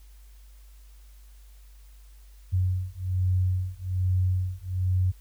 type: beating tone pair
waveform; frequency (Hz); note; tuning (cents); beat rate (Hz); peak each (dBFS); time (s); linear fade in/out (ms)
sine; 91.6 / 92.8; F#2 / F#2; -17 / +6; 1.2; -26; 2.52-5.12; 20
effects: added 50 Hz sine -47 dBFS peak until 5.2 s + white hiss -62 dBFS RMS until 5.2 s